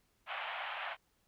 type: band-pass noise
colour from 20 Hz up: pink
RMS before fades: -41 dBFS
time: 0.26-0.97 s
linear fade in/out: 50 ms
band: 650 to 3200 Hz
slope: 48 dB/octave
effects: pink hiss -75 dBFS RMS until 1.27 s